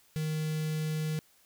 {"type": "tone with notch filter", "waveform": "square", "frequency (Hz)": 155.56, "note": "D#3", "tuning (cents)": 0, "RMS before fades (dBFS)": -32, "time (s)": [0.16, 1.19], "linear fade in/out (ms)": 0, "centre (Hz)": 910, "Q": 0.65, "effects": ["white hiss -64 dBFS RMS until 1.45 s"]}